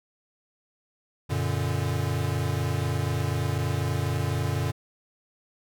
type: chord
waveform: square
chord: Gb augmented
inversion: none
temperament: equal with one note detuned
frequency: 92.5 / 116.54 / 144.64 Hz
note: Gb2 / Bb2 / D3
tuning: 0 / 0 / -26 cents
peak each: -30 dBFS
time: 1.29-4.72 s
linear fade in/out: 20 ms
effects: none